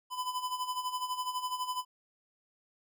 square tone with tremolo, 1005 Hz, B5, 30 cents sharp, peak -31 dBFS, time 0.1-1.85 s, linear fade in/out 50 ms, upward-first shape sine, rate 12 Hz, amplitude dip 70%, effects none

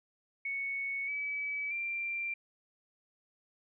sine tone with pitch steps, 2217 / 2290 / 2365 Hz, C#7 / D7 / D7, 0 / -44 / +12 cents, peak -33 dBFS, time 0.45-2.34 s, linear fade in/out 5 ms, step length 630 ms, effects none

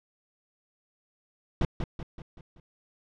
brown noise with echo, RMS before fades -24 dBFS, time 1.61-1.65 s, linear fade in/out 2 ms, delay 190 ms, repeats 5, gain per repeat -6 dB, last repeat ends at 2.6 s, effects low-pass 4000 Hz 12 dB/octave

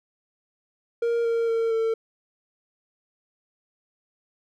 triangle tone with pitch steps, 467.6 / 461.7 / 455.9 / 450.1 Hz, A#4 / A#4 / A#4 / A4, +5 / -17 / -39 / +39 cents, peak -19 dBFS, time 1.02-1.94 s, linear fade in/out 5 ms, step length 230 ms, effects none

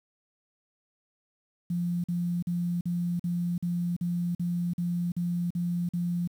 sine tone bursts, 174.1 Hz, F3, 5 cents flat, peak -26 dBFS, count 12, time 1.7-6.275 s, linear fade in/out 5 ms, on 340 ms, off 45 ms, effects 9-bit

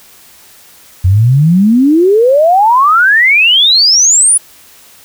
sine exponential sweep, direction up, 87.31 to 10090 Hz, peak -4 dBFS, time 1.04-4.38 s, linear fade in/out 10 ms, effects white hiss -40 dBFS RMS until 5.04 s

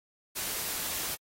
white noise, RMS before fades -34 dBFS, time 0.35-1.16 s, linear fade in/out 20 ms, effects AAC 48 kbps

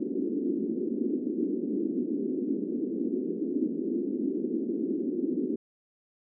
white band-pass noise, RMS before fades -30 dBFS, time 0-5.56 s, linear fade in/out 5 ms, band 220 to 370 Hz, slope 48 dB/octave, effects none

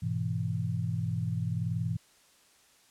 sine chord, E major, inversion first, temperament just, 103.01 / 123.61 / 164.81 Hz, G#2 / B2 / E3, -14 / +2 / 0 cents, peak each -33 dBFS, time 0.02-1.97 s, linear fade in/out 10 ms, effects white hiss -62 dBFS RMS until 2.9 s + low-pass 10000 Hz 12 dB/octave

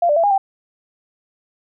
sine tone with pitch steps, 691 / 590 / 669 / 815 / 781 Hz, F5 / D5 / E5 / G#5 / G5, -19 / +8 / +25 / -33 / -7 cents, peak -12 dBFS, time 0.02-0.38 s, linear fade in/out 5 ms, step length 72 ms, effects none

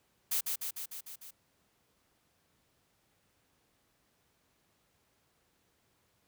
blue noise with echo, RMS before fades -31 dBFS, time 0.31-0.41 s, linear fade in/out 10 ms, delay 150 ms, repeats 6, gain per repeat -3 dB, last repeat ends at 1.31 s, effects pink hiss -73 dBFS RMS until 6.27 s + high-pass 60 Hz 12 dB/octave

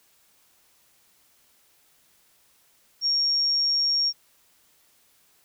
sine tone, 5550 Hz, F8, 12 cents flat, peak -20 dBFS, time 3.01-4.13 s, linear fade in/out 50 ms, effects white hiss -62 dBFS RMS until 5.44 s

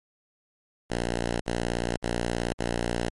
5% pulse tone bursts, 58.8 Hz, A#1, 16 cents sharp, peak -15 dBFS, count 4, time 0.9-3.099 s, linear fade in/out 5 ms, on 510 ms, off 53 ms, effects MP3 48 kbps

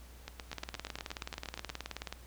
two click trains, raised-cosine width 0.2 ms, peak -21 / -23 dBFS, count 31 / 13, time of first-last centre 0.53-2.126 / 0.28-1.693 s, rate 18.8 / 8.49 Hz, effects added 60 Hz sine -51 dBFS peak until 2.26 s + pink hiss -58 dBFS RMS until 2.26 s

